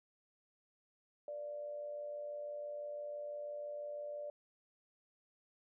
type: tone with amplitude modulation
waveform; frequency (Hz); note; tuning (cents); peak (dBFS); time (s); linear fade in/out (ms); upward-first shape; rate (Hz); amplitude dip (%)
sine; 587.3; D5; 0; -39; 1.28-4.3; 2; sine; 106; 45
effects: none